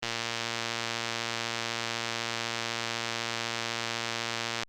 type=click train; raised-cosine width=0.2 ms; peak=-13 dBFS; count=535; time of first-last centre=0.03-4.633 s; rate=116 Hz; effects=Opus 32 kbps